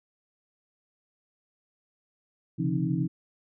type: tone cluster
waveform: sine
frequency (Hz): 132.2 / 143.8 / 171.3 / 268.4 / 313.1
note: C3 / D3 / F3 / C4 / D#4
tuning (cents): +18 / -36 / -33 / +44 / +11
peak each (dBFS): -31 / -32 / -28 / -34 / -32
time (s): 2.58-3.08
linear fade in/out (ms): 20
effects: none